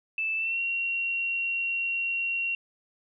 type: tone with pitch glide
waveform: sine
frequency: 2637 to 2744 Hz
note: E7 to F7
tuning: 0 to -31 cents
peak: -26 dBFS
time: 0.18-2.55 s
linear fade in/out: 2 ms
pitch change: +69 cents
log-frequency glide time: 0.36-0.6 s
effects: none